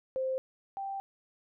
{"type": "tone pair in turn", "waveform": "sine", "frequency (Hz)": [523.3, 784.1], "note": ["C5", "G5"], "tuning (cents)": [0, 0], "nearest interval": "perfect fifth", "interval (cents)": 700, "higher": "second", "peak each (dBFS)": [-29, -34], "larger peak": "first", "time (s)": [[0.16, 0.38], [0.77, 1]], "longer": "second", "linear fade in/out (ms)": 0, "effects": []}